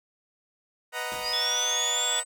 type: chord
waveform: 15% pulse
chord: B major seventh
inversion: none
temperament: equal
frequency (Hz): 493.9 / 622.3 / 740 / 932.3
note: B4 / D#5 / F#5 / A#5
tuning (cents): 0 / 0 / 0 / 0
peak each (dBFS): -30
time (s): 0.92-2.24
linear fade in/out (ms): 50
type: noise with exponential decay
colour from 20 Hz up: pink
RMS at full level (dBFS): -39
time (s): 1.12-1.58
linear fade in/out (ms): 1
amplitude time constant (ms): 98
type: linear sweep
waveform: sine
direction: up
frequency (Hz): 4699 to 8130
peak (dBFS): -28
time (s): 1.22-2.25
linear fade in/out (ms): 50
type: tone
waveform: sine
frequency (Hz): 3446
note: A7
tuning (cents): -37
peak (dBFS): -27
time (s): 1.33-2.2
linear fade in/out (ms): 5
effects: none